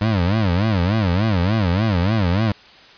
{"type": "tone with vibrato", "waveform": "25% pulse", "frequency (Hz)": 98.4, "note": "G2", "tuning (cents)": 7, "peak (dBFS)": -12, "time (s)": [0.01, 2.52], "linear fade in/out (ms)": 5, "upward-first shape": "sine", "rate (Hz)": 3.4, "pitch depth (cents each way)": 240, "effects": ["white hiss -45 dBFS RMS until 2.97 s", "resampled to 11025 Hz"]}